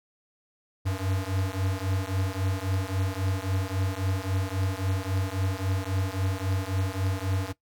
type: beating tone pair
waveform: square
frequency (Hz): 93.3 / 97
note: F#2 / G2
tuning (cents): +15 / -18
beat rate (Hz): 3.7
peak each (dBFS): -30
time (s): 0.85-7.53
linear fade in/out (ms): 20
effects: noise-tail reverb RT60 0.1 s tail -17 dB re dry